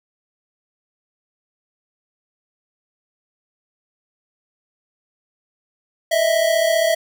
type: tone pair together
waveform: square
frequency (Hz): 624.2 / 659.3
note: D#5 / E5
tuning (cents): +5 / 0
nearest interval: minor second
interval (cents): 95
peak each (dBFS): -21 / -17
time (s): 6.11-6.95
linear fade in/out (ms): 10
effects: none